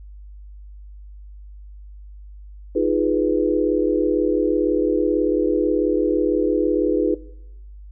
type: chord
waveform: sine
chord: F half-diminished seventh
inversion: third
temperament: equal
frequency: 311.1 / 349.2 / 415.3 / 493.9 Hz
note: Eb4 / F4 / Ab4 / Cb5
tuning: 0 / 0 / 0 / 0 cents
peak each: -22 dBFS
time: 2.75-7.15 s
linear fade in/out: 10 ms
effects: noise-tail reverb RT60 0.9 s tail -20 dB re dry + added 50 Hz sine -37 dBFS peak until 7.91 s